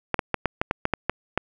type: clicks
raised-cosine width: 0.5 ms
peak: -6 dBFS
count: 10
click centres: 0.143 / 0.192 / 0.343 / 0.457 / 0.615 / 0.711 / 0.854 / 0.937 / 1.096 / 1.376 s
effects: none